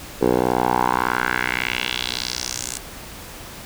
10% pulse tone with band-pass filter sweep, 61.74 Hz, B1, in tune, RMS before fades -22 dBFS, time 0.21-2.78 s, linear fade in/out 10 ms, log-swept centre 460 to 8300 Hz, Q 2.6, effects pink hiss -37 dBFS RMS until 3.65 s

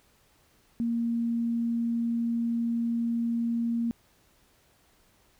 sine tone, 233.1 Hz, A#3, in tune, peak -25 dBFS, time 0.8-3.91 s, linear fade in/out 0 ms, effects pink hiss -64 dBFS RMS until 5.39 s

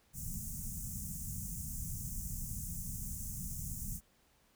pink band-stop noise, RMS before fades -41 dBFS, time 0.13-4.01 s, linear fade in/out 50 ms, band 210 to 6300 Hz, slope 48 dB/octave, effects pink hiss -70 dBFS RMS until 4.55 s

